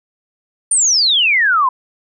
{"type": "exponential sweep", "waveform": "sine", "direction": "down", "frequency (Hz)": [9330, 987.8], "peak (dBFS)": -10, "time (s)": [0.71, 1.69], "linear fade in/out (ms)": 5, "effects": []}